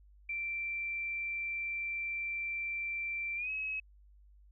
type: tone with pitch glide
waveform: sine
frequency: 2349 to 2562 Hz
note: D7 to E7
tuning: 0 to -50 cents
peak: -34 dBFS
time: 0.29-3.8 s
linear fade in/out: 5 ms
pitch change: +150 cents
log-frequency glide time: 3.36-3.5 s
effects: added 50 Hz sine -57 dBFS peak until 4.51 s